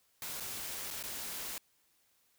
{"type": "noise with dropouts", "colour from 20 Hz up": "white", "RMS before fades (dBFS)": -41, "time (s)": [0.22, 1.58], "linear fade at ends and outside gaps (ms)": 1, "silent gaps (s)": [[0.4, 0.405], [0.905, 0.91], [1.028, 1.037]], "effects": ["white hiss -72 dBFS RMS until 2.38 s"]}